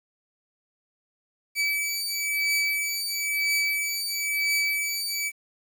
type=beating tone pair; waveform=sawtooth; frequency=2296 / 2297 Hz; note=D7 / D7; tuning=-40 / -39 cents; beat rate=1 Hz; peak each=-24 dBFS; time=1.55-5.32 s; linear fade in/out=50 ms; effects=9-bit